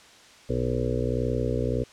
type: harmonic tone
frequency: 61.7 Hz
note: B1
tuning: 1 cent flat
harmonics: 1 / 2 / 4 / 5 / 6 / 7 / 8 / 9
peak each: -31 / -29 / -32 / -36 / -36 / -31 / -31 / -36 dBFS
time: 0.49-1.84 s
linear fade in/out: 10 ms
effects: white hiss -51 dBFS RMS until 1.92 s + low-pass 6000 Hz 12 dB/octave